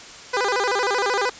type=tone with vibrato; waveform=15% pulse; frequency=446.8 Hz; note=A4; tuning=27 cents sharp; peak=-13 dBFS; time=0.33-1.3 s; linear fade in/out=10 ms; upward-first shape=square; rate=13 Hz; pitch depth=190 cents each way; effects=white hiss -40 dBFS RMS until 1.39 s + resampled to 16000 Hz